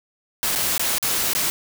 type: noise with dropouts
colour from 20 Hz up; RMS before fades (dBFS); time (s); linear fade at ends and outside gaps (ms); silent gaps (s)
white; -22; 0.43-1.5; 0; 0.552-0.558 / 0.779-0.795 / 0.984-1.027 / 1.334-1.35
effects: none